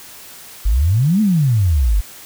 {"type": "exponential two-way sweep", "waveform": "sine", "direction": "up then down", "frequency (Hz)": [45.45, 223.4, 45.45], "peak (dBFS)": -11, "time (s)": [0.65, 2.01], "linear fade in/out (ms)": 10, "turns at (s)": 1.21, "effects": ["white hiss -38 dBFS RMS until 2.25 s"]}